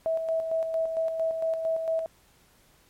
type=tone with tremolo; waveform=sine; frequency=650 Hz; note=E5; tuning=24 cents flat; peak=-23 dBFS; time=0.06-2.06 s; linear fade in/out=0 ms; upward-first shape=square; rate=4.4 Hz; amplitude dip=45%; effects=pink hiss -61 dBFS RMS until 2.89 s + MP3 64 kbps